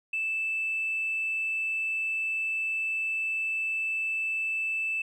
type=tone with tanh clipping; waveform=triangle; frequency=2637 Hz; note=E7; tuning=in tune; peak=-27 dBFS; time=0.13-5.02 s; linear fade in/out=5 ms; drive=4 dB; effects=none